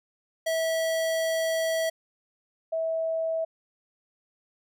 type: tone pair in turn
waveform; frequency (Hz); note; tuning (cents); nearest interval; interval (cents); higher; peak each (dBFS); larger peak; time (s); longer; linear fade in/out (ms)
square / sine; 650 / 650; E5 / E5; -24 / -24; unison; 0; neither; -25; neither; 0.46-1.9 / 2.72-3.45; first; 10
effects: none